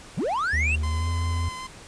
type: linear sweep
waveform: triangle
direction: up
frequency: 108.5 to 2794 Hz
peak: -21 dBFS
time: 0.17-0.76 s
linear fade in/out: 10 ms
type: tone with pitch glide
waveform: triangle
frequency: 76.5 to 84.88 Hz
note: D#2 to F2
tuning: -29 to -49 cents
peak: -21 dBFS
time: 0.53-1.49 s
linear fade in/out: 5 ms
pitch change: +180 cents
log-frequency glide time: 0.84-1.08 s
type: tone with vibrato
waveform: sawtooth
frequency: 1029 Hz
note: C6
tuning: 29 cents flat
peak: -30 dBFS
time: 0.83-1.67 s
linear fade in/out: 5 ms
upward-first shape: triangle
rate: 5.2 Hz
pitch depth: 14 cents each way
effects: pink hiss -45 dBFS RMS until 1.87 s + resampled to 22050 Hz